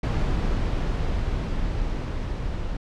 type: noise with level ramp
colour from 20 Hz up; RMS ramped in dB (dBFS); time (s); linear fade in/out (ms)
brown; -22 to -29; 0.03-2.77; 5
effects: low-pass 5000 Hz 12 dB/octave